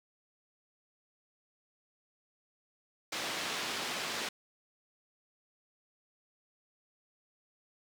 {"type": "band-pass noise", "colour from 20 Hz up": "white", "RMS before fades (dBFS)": -37, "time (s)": [3.12, 4.29], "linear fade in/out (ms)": 5, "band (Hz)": [180, 4100], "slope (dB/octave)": 12, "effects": []}